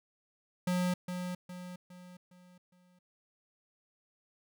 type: tone with echo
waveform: square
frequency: 180 Hz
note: F#3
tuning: 47 cents flat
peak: -29 dBFS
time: 0.67-0.94 s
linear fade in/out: 5 ms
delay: 410 ms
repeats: 5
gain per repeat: -7 dB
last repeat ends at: 2.99 s
effects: none